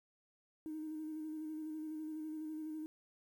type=tone with vibrato; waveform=triangle; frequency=311.1 Hz; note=D#4; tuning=in tune; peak=-37 dBFS; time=0.66-2.86 s; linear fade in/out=0 ms; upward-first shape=square; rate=12 Hz; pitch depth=21 cents each way; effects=tanh soft clip ceiling -38 dBFS + 11-bit